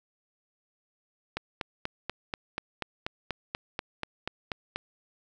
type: click train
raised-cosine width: 0.3 ms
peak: -15 dBFS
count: 15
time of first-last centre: 1.37-4.76 s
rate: 4.13 Hz
effects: none